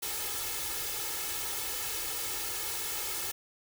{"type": "noise with comb filter", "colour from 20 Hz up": "white", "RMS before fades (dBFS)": -35, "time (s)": [0.02, 3.32], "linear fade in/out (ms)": 10, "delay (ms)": 2.3, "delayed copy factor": 0.95, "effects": []}